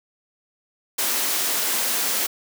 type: high-pass noise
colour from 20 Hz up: white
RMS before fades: -23 dBFS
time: 0.98-2.27 s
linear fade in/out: 10 ms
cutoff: 220 Hz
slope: 24 dB/octave
effects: none